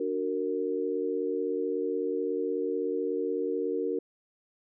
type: chord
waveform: sine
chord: D augmented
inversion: none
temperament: equal with one note detuned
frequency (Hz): 293.7 / 370 / 461.1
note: D4 / F#4 / A#4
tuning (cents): 0 / 0 / -19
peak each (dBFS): -34 / -32 / -30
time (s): 0-3.99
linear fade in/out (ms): 5
effects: none